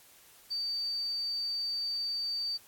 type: tone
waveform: sine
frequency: 4611 Hz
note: D8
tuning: 33 cents flat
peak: -31 dBFS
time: 0.5-2.58 s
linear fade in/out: 20 ms
effects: white hiss -58 dBFS RMS until 2.67 s + AAC 64 kbps